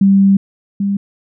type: tone pair in turn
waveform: sine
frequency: 196 / 199.31 Hz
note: G3 / G3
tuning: 0 / +29 cents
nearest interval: unison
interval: 29 cents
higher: second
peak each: -6 / -13 dBFS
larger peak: first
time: 0.01-0.37 / 0.8-0.97 s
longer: first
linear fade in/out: 5 ms
effects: none